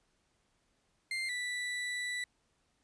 35% pulse tone pair in turn, 2097 / 1970.2 Hz, C7 / B6, +3 / -5 cents, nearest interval minor second, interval 108 cents, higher first, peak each -32 / -33 dBFS, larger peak first, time 1.11-1.29 / 1.29-2.24 s, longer second, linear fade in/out 2 ms, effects pink hiss -75 dBFS RMS until 2.83 s + resampled to 22050 Hz

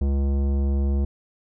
sine tone with tanh clipping, 69.3 Hz, C#2, in tune, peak -21 dBFS, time 0.01-1.05 s, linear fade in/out 5 ms, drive 15 dB, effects none

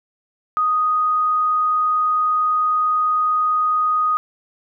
sine tone, 1244.5 Hz, D#6, in tune, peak -15 dBFS, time 0.57-4.17 s, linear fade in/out 0 ms, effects none

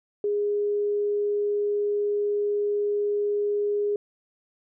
sine tone, 412 Hz, G#4, 14 cents flat, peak -22 dBFS, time 0.24-3.96 s, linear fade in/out 2 ms, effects none

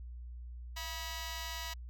10% pulse tone with amplitude modulation, 971 Hz, B5, 30 cents flat, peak -27 dBFS, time 0.76-1.74 s, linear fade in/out 10 ms, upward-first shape sine, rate 292 Hz, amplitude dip 100%, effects added 60 Hz sine -43 dBFS peak until 1.89 s

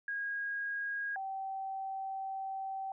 sine tone pair in turn, 1637 / 772.6 Hz, G#6 / G5, -25 / -25 cents, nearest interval octave + minor second, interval 1300 cents, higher first, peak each -34 / -36 dBFS, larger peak first, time 0.08-1.16 / 1.16-2.92 s, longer second, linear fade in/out 2 ms, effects none

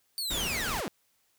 sawtooth linear sweep, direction down, 4597 to 147.7 Hz, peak -28 dBFS, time 0.18-0.88 s, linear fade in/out 0 ms
pink noise, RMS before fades -35 dBFS, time 0.3-0.81 s, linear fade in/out 10 ms
effects white hiss -71 dBFS RMS until 1.38 s

